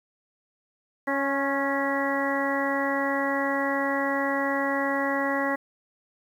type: harmonic tone with a mistuned harmonic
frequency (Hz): 277.2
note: C#4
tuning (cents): 0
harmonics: 1 / 2 / 3 / 4 / 5 / 6 / 7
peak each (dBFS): -29 / -29 / -32 / -32 / -38 / -34 / -30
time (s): 1.07-5.56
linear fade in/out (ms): 10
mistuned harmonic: 4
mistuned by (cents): -20
effects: 9-bit